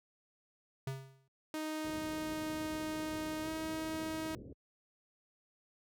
square tone with exponential decay, 134.1 Hz, C3, 43 cents sharp, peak -35 dBFS, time 0.87-1.28 s, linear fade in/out 2 ms, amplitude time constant 88 ms
sawtooth tone with pitch glide, 311.1 to 316.9 Hz, D#4 to D#4, 0 to +32 cents, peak -33 dBFS, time 1.54-4.35 s, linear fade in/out 0 ms, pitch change +32 cents, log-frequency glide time 3.42-3.49 s
pink low-pass noise, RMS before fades -48 dBFS, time 1.84-4.53 s, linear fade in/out 5 ms, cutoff 520 Hz, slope 48 dB/octave
effects high-pass 60 Hz 12 dB/octave

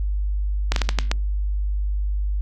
slowing click train, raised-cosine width 0.2 ms, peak -3 dBFS, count 6, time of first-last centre 0.72-1.115 s, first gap 42 ms, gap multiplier 1.32, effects added 50 Hz sine -20 dBFS peak until 2.41 s + Opus 48 kbps

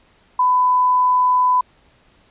sine tone, 1001 Hz, B5, 23 cents sharp, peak -12 dBFS, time 0.39-1.61 s, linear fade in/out 5 ms, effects pink hiss -55 dBFS RMS until 2.3 s + resampled to 8000 Hz

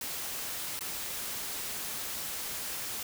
white noise with dropouts, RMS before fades -37 dBFS, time 0.01-3.03 s, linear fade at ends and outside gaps 2 ms, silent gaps 0.792-0.808 s, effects none

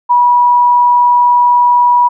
sine tone, 972 Hz, B5, 28 cents flat, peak -5 dBFS, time 0.09-2.09 s, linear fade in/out 20 ms, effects none

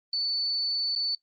sine tone with dropouts, 4488 Hz, C#8, 21 cents sharp, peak -25 dBFS, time 0.13-1.15 s, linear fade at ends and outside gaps 2 ms, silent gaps 0.952-0.96 s, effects noise-tail reverb RT60 0.1 s tail -20 dB re dry + Opus 24 kbps

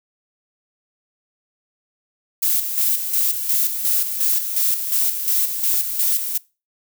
violet noise with tremolo, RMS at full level -18 dBFS, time 2.42-6.38 s, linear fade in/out 10 ms, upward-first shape square, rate 2.8 Hz, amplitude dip 55%, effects noise-tail reverb RT60 0.3 s tail -23 dB re dry

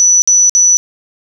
sine tone bursts, 5940 Hz, F#8, 6 cents sharp, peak -5 dBFS, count 3, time 0-0.77 s, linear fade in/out 0 ms, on 220 ms, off 55 ms, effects none

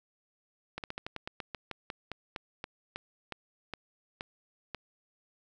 slowing click train, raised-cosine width 0.3 ms, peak -21 dBFS, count 19, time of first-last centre 0.78-4.747 s, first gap 58 ms, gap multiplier 1.14, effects none

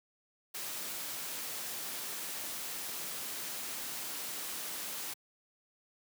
white noise, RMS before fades -40 dBFS, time 0.54-5.14 s, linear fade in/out 10 ms, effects high-pass 150 Hz 12 dB/octave

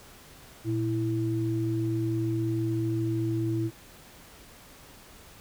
sine tone pair together, 116.8 / 329.7 Hz, A#2 / E4, +4 / 0 cents, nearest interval octave + tritone, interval 1796 cents, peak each -28 dBFS, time 0.64-3.71 s, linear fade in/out 50 ms, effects pink hiss -51 dBFS RMS until 5.4 s

